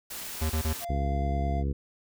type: noise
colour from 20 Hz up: white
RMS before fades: -38 dBFS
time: 0.1-0.85 s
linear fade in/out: 10 ms
type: tone bursts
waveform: square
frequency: 78.7 Hz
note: D#2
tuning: 20 cents sharp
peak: -26 dBFS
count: 3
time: 0.41-0.734 s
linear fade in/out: 10 ms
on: 90 ms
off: 27 ms
type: tone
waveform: triangle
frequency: 691 Hz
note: F5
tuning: 19 cents flat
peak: -31 dBFS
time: 0.8-1.64 s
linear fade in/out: 50 ms
type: harmonic tone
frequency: 69.3 Hz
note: C#2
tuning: in tune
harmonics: 1 / 2 / 3 / 4 / 5 / 6 / 7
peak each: -27 / -33 / -37 / -39 / -41 / -43 / -44 dBFS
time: 0.89-1.73 s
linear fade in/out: 10 ms
effects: none